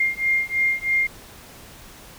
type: beating tone pair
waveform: sine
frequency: 2115 / 2118.1 Hz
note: C7 / C7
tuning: +18 / +21 cents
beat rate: 3.1 Hz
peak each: -22 dBFS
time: 0-1.07 s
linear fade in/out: 5 ms
effects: pink hiss -44 dBFS RMS until 2.18 s